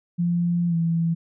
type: tone with pitch glide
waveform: sine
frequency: 173 to 166.34 Hz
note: F3 to E3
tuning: -16 to +16 cents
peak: -19 dBFS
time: 0.18-1.15 s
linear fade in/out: 20 ms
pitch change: -68 cents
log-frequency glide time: 0.68-0.75 s
effects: none